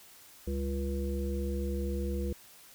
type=harmonic tone with a mistuned harmonic; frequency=69.3 Hz; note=C#2; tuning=in tune; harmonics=1 / 3 / 5 / 7; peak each=-32 / -37 / -39 / -40 dBFS; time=0.47-2.33 s; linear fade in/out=5 ms; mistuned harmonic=3; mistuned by=-87 cents; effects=white hiss -55 dBFS RMS until 2.74 s